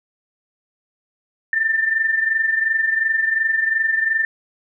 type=tone pair together; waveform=sine; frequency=1785.2 / 1808 Hz; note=A6 / A6; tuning=+25 / +47 cents; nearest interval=unison; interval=22 cents; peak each=-17 / -23 dBFS; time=1.53-4.25 s; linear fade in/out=2 ms; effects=none